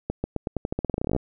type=accelerating click train; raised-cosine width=2 ms; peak=-12 dBFS; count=20; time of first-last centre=0.1-1.164 s; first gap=140 ms; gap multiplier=0.88; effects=none